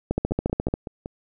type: two click trains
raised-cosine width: 2 ms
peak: -9 / -18 dBFS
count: 10 / 5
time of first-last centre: 0.11-0.739 / 0.31-1.059 s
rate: 14.3 / 5.34 Hz
effects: none